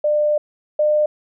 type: tone pair in turn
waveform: sine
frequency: 598 / 602.9 Hz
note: D5 / D5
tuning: +31 / +45 cents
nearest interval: unison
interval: 14 cents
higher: second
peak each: -14 / -13 dBFS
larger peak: second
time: 0.04-0.38 / 0.79-1.06 s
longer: first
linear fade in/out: 5 ms
effects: none